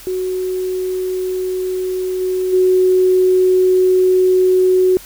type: tone with level steps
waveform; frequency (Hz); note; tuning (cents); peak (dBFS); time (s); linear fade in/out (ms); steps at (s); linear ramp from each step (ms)
sine; 370; F#4; 0; -17 / -15 / -9; 0.07-4.97; 0; 2.2 / 2.52; 20
effects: added 44 Hz sine -44 dBFS peak until 5.05 s + white hiss -38 dBFS RMS until 5.05 s